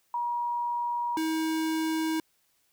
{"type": "tone pair in turn", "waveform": ["sine", "square"], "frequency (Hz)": [956, 319], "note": ["A#5", "D#4"], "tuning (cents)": [43, 43], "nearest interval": "octave + perfect fifth", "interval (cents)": 1900, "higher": "first", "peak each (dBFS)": -27, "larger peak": "neither", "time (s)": [[0.14, 1.17], [1.17, 2.2]], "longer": "neither", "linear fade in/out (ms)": 2, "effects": ["white hiss -70 dBFS RMS until 2.72 s"]}